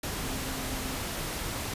sine tone in noise, 261.6 Hz, C4, in tune, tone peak -40 dBFS, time 0.23-0.96 s, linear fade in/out 5 ms, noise pink, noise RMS -34 dBFS, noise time 0.03-1.74 s, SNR -9 dB, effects resampled to 32000 Hz

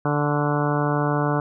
harmonic tone with a mistuned harmonic, 146.83 Hz, D3, in tune, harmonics 1 / 2 / 3 / 4 / 5 / 6 / 7 / 8 / 9 / 10, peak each -23 / -26 / -28 / -29 / -30 / -31 / -31 / -32 / -33 / -33 dBFS, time 0.05-1.4 s, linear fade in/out 2 ms, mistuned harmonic 8, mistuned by -41 cents, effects none

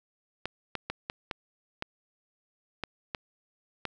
clicks, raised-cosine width 0.3 ms, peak -16 dBFS, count 9, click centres 0.456 / 0.753 / 0.9 / 1.099 / 1.312 / 1.824 / 2.837 / 3.148 / 3.853 s, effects none

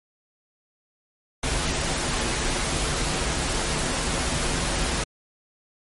pink noise with comb filter, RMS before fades -25 dBFS, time 1.43-5.04 s, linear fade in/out 5 ms, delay 9.9 ms, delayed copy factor -0.5, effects MP3 48 kbps

